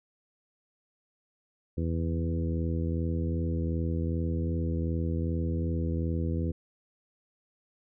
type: harmonic tone with a mistuned harmonic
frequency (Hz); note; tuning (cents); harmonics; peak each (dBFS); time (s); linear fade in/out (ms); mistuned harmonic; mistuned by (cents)
82.6; E2; +4; 1 / 2 / 3 / 4 / 5 / 6; -29 / -33 / -36 / -37 / -43 / -41; 1.77-6.52; 10; 1; +19
effects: none